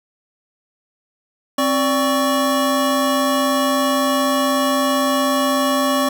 square tone cluster, 264.9 / 582 / 1116 Hz, C4 / D5 / C#6, +22 / -16 / +11 cents, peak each -20 / -21 / -21 dBFS, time 1.58-6.09 s, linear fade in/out 5 ms, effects none

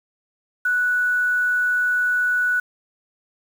sine tone with quantisation, 1477 Hz, F#6, 3 cents flat, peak -17 dBFS, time 0.65-2.6 s, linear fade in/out 5 ms, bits 7, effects none

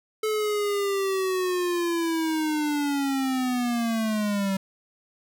square linear sweep, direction down, 434.9 to 191 Hz, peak -24 dBFS, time 0.23-4.57 s, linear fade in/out 5 ms, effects none

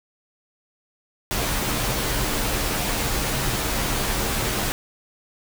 pink noise with comb filter, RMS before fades -24 dBFS, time 1.31-4.72 s, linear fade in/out 0 ms, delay 12 ms, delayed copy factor -0.55, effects none

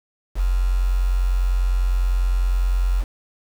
sine tone with quantisation, 44.97 Hz, F#1, 49 cents flat, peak -16 dBFS, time 0.35-3.05 s, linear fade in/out 50 ms, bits 6, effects none

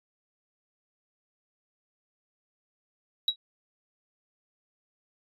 sine tone with exponential decay, 3861 Hz, B7, 40 cents flat, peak -16 dBFS, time 3.28-3.36 s, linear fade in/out 2 ms, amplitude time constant 16 ms, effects tanh soft clip ceiling -15 dBFS + MP3 96 kbps

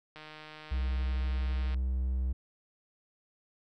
click train, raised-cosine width 0.3 ms, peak -31 dBFS, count 245, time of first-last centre 0.16-1.744 s, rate 154 Hz
triangle tone, 64 Hz, C2, 38 cents flat, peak -26 dBFS, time 0.71-2.33 s, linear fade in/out 10 ms
effects none

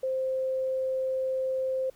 sine tone, 523.3 Hz, C5, in tune, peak -26 dBFS, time 0.03-1.9 s, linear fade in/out 5 ms, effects pink hiss -61 dBFS RMS until 1.95 s

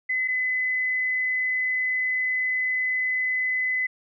sine tone pair in turn, 2026 / 2018 Hz, B6 / B6, +44 / +37 cents, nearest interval unison, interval 7 cents, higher first, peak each -22 dBFS, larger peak neither, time 0.09-0.28 / 0.28-3.87 s, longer second, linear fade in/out 10 ms, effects none

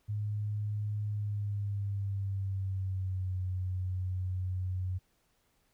sine tone with pitch glide, 104.7 to 92.21 Hz, G#2 to F#2, +15 to -5 cents, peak -31 dBFS, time 0.08-4.99 s, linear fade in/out 20 ms, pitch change -220 cents, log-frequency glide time 1.07-3.39 s, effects pink hiss -73 dBFS RMS until 5.73 s

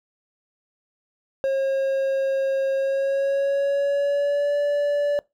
triangle tone with pitch glide, 540 to 578.8 Hz, C#5 to D5, -45 to -25 cents, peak -17 dBFS, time 1.44-5.19 s, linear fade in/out 0 ms, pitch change +120 cents, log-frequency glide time 2.75-4.57 s, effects noise-tail reverb RT60 0.2 s tail -22 dB re dry

